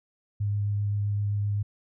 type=tone with vibrato; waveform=sine; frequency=102.5 Hz; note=G#2; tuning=22 cents flat; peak=-24 dBFS; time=0.4-1.63 s; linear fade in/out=10 ms; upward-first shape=sine; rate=7.7 Hz; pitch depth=10 cents each way; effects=none